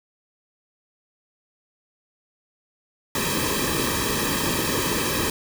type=noise with comb filter; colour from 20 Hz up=pink; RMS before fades=-24 dBFS; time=3.15-5.3 s; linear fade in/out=2 ms; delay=1.4 ms; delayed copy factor=-0.85; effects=none